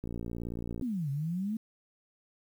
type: click train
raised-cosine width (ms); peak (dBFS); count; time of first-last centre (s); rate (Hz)
3; -25; 46; 0.04-0.813; 58.2
type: exponential two-way sweep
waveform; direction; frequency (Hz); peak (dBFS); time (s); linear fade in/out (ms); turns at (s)
sine; down then up; 270.8 to 134.9 to 226.2; -30; 0.82-1.57; 5; 1.1
effects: 10-bit